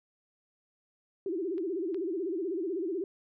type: tone with vibrato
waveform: sine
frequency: 357 Hz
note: F4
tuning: 38 cents sharp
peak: -30 dBFS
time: 1.26-3.04 s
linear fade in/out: 2 ms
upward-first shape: sine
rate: 16 Hz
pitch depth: 200 cents each way
type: clicks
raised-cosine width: 0.3 ms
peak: -38 / -36 dBFS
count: 2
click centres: 1.581 / 1.945 s
effects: none